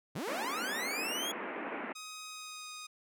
sawtooth linear sweep, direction up, 108.8 to 3382 Hz, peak -32 dBFS, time 0.15-1.32 s, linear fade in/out 10 ms
pink band-pass noise, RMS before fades -40 dBFS, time 0.27-1.93 s, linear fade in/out 10 ms, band 220 to 2500 Hz, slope 48 dB/octave
10% pulse tone with pitch glide, 1257 to 1242.6 Hz, D#6 to D#6, +17 to -3 cents, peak -35 dBFS, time 1.95-2.87 s, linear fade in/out 10 ms, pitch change -20 cents, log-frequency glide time 2.3-2.7 s
effects none

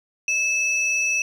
sine tone pair together, 2617 / 5838 Hz, E7 / F#8, -13 / -24 cents, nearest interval octave + major second, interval 1389 cents, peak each -19 / -25 dBFS, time 0.28-1.22 s, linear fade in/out 2 ms, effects tanh soft clip ceiling -14 dBFS + 9-bit

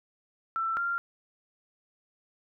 sine tone pair in turn, 1336 / 1387.8 Hz, E6 / F6, +23 / -11 cents, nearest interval minor second, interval 66 cents, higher second, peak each -27 dBFS, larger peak neither, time 0.56-0.77 / 0.77-0.98 s, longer neither, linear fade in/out 0 ms, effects none

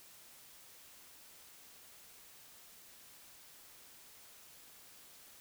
silence, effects white hiss -58 dBFS RMS until 5.4 s

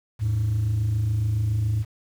sine tone pair together, 81.3 / 108.43 Hz, E2 / A2, -23 / -25 cents, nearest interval perfect fourth, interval 498 cents, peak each -27 / -19 dBFS, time 0.19-1.85 s, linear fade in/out 50 ms, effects tanh soft clip ceiling -18 dBFS + 8-bit

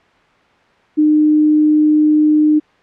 sine tone, 304.1 Hz, D#4, 40 cents flat, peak -8 dBFS, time 0.97-2.6 s, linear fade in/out 20 ms, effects white hiss -51 dBFS RMS until 2.82 s + low-pass 2000 Hz 12 dB/octave

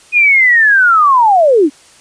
sine linear sweep, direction down, 2489 to 261.6 Hz, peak -5 dBFS, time 0.12-1.7 s, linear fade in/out 50 ms, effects white hiss -43 dBFS RMS until 2 s + resampled to 22050 Hz

